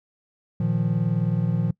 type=chord; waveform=triangle; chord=Bb suspended fourth; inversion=none; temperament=equal; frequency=116.54 / 155.56 / 174.61 Hz; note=Bb2 / Eb3 / F3; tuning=0 / 0 / 0 cents; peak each=-23 / -23 / -22 dBFS; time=0.6-1.71 s; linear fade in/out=5 ms; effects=noise-tail reverb RT60 0.1 s tail -23 dB re dry